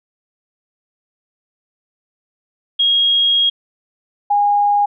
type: tone pair in turn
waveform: sine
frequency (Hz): 3275 / 818.8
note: G#7 / G#5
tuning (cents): -25 / -25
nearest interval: 2 octaves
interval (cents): 2400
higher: first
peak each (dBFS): -11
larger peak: neither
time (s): 2.79-3.5 / 4.3-4.86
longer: first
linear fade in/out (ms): 10
effects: none